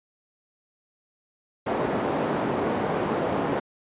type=band-pass noise; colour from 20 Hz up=white; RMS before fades=-26 dBFS; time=1.66-3.6 s; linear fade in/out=10 ms; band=160 to 640 Hz; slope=12 dB/octave; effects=resampled to 8000 Hz